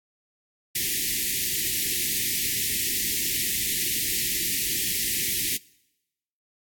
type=band-stop noise; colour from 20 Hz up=white; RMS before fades=-26 dBFS; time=0.75-5.57 s; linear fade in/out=5 ms; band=410 to 1800 Hz; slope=96 dB/octave; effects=noise-tail reverb RT60 0.9 s tail -23 dB re dry + AAC 64 kbps